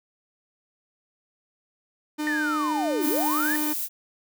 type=tone; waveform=45% pulse; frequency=302.2 Hz; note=D4; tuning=50 cents sharp; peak=-26 dBFS; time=2.18-3.74 s; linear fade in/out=20 ms
type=linear two-way sweep; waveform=sine; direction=down then up; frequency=1834 to 256.8 to 1834 Hz; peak=-25 dBFS; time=2.27-3.56 s; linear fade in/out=0 ms; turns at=3.07 s
type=noise; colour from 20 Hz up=violet; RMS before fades=-29 dBFS; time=3-3.89 s; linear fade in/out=50 ms
effects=none